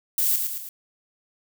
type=noise with echo; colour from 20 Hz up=violet; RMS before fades=-22 dBFS; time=0.18-0.36 s; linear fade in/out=2 ms; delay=110 ms; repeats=3; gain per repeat=-5 dB; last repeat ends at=0.69 s; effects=none

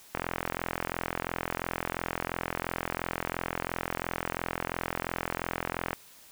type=click train; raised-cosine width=0.5 ms; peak=-14 dBFS; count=249; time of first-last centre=0.15-5.931 s; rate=42.9 Hz; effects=white hiss -54 dBFS RMS until 6.31 s

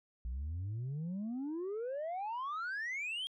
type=exponential sweep; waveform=sine; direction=up; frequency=56.9 to 3270 Hz; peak=-34 dBFS; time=0.25-3.27 s; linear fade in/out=0 ms; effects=tanh soft clip ceiling -35 dBFS

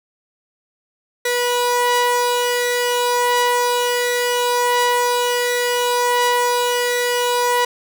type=tone pair together; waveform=sawtooth; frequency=487.9 / 975.1 Hz; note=B4 / B5; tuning=-21 / -22 cents; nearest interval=octave; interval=1199 cents; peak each=-14 / -16 dBFS; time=1.25-7.65 s; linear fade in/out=5 ms; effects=none

